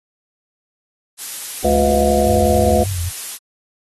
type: noise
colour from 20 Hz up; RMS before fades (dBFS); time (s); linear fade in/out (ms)
blue; -26; 1.17-3.39; 50
type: harmonic tone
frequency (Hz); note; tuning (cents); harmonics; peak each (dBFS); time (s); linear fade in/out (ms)
71.2; C#2; +47; 1 / 3 / 5 / 7 / 9 / 10; -21 / -20 / -23 / -18 / -19 / -19; 1.64-2.84; 10
type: tone with vibrato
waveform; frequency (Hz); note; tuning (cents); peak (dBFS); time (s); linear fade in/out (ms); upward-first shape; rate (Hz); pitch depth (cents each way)
sine; 91.7; F#2; -15; -20; 2.26-3.1; 20; triangle; 3.6; 150
effects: AAC 32 kbps